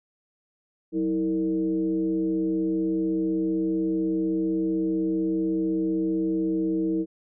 sine tone with frequency modulation, 322.3 Hz, E4, 39 cents flat, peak -22 dBFS, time 0.92-7.06 s, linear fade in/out 50 ms, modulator 135 Hz, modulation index 0.67, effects none

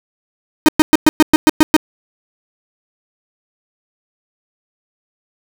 45% pulse tone bursts, 310 Hz, D#4, 6 cents flat, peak -4 dBFS, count 9, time 0.66-1.765 s, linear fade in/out 0 ms, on 25 ms, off 110 ms, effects none

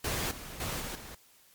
pink noise with level steps, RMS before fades -32 / -44 / -35 / -38 / -46 dBFS, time 0.04-1.15 s, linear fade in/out 5 ms, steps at 0.31 / 0.6 / 0.8 / 0.95 s, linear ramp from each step 2 ms, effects white hiss -61 dBFS RMS until 1.54 s + MP3 96 kbps

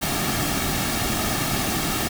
pink noise with comb filter, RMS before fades -24 dBFS, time 0.01-2.09 s, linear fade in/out 20 ms, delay 2 ms, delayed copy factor -0.55, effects none

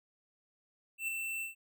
square tone with ADSR envelope, 2679 Hz, E7, 27 cents sharp, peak -32 dBFS, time 0.98-1.55 s, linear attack 100 ms, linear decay 7 ms, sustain -4 dB, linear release 130 ms, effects none

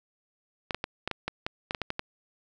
clicks, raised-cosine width 0.3 ms, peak -14 dBFS, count 12, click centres 0.708 / 0.746 / 0.841 / 1.076 / 1.113 / 1.28 / 1.465 / 1.709 / 1.748 / 1.817 / 1.904 / 1.994 s, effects none

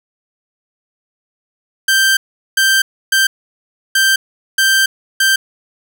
sawtooth tone bursts at uneven times, 1568 Hz, G6, in tune, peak -6 dBFS, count 6, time 1.88-2.17 / 2.57-2.82 / 3.12-3.27 / 3.95-4.16 / 4.58-4.86 / 5.2-5.36 s, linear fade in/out 5 ms, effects none

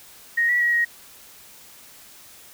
sine tone with pitch steps, 1870 / 1941 / 1906 / 1885 Hz, A#6 / B6 / A#6 / A#6, +5 / -31 / +38 / +19 cents, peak -17 dBFS, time 0.37-0.85 s, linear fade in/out 10 ms, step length 120 ms, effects white hiss -47 dBFS RMS until 2.53 s

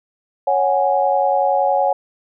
sine chord, C# suspended fourth, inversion none, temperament equal, 554.4 / 740 / 830.6 Hz, C#5 / F#5 / G#5, 0 / 0 / 0 cents, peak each -18 dBFS, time 0.47-1.93 s, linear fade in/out 5 ms, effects none

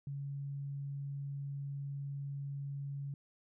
sine tone, 140.2 Hz, C#3, 20 cents sharp, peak -38 dBFS, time 0.07-3.14 s, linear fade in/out 2 ms, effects none

